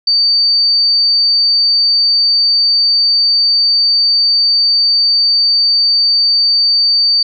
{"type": "tone", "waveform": "sine", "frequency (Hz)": 4600, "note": "D8", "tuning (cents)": -37, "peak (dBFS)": -8, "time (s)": [0.07, 7.23], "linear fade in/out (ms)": 5, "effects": []}